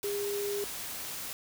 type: tone in noise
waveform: sine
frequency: 406.5 Hz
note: G#4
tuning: 37 cents flat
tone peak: -31 dBFS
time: 0.04-0.64 s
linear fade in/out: 0 ms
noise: white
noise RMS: -39 dBFS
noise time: 0.03-1.33 s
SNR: +5 dB
effects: none